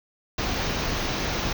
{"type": "band-stop noise", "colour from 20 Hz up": "pink", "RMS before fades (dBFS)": -27, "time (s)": [0.38, 1.53], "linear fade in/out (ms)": 5, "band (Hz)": [6500, 16000], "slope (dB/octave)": 96, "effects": []}